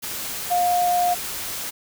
sine tone in noise, 710 Hz, F5, 28 cents sharp, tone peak -17 dBFS, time 0.5-1.15 s, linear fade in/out 20 ms, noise white, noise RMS -30 dBFS, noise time 0.02-1.71 s, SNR +10 dB, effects none

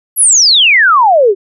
sine exponential sweep, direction down, 11840 to 370 Hz, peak -4 dBFS, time 0.16-1.35 s, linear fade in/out 50 ms, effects none

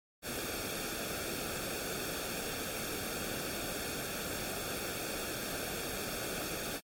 pink noise with comb filter, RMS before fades -38 dBFS, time 0.22-6.81 s, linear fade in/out 50 ms, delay 1 ms, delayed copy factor -0.7, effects MP3 64 kbps

